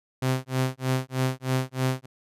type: tone with tremolo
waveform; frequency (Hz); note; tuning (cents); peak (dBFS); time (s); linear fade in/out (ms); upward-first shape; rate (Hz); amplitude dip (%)
sawtooth; 130; C3; -11; -17; 0.22-2.06; 5; sine; 3.2; 100
effects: resampled to 32000 Hz